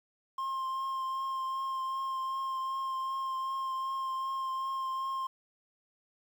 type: tone with vibrato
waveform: triangle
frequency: 1061 Hz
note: C6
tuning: 24 cents sharp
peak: -30 dBFS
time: 0.38-5.27 s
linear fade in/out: 5 ms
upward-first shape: triangle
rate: 2.6 Hz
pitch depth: 17 cents each way
effects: 10-bit